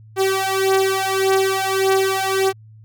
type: beating tone pair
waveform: sawtooth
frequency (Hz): 383.9 / 385.6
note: G4 / G4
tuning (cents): -36 / -28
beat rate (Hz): 1.7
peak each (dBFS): -15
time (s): 0.16-2.53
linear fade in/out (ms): 50
effects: added 109 Hz sine -41 dBFS peak until 2.84 s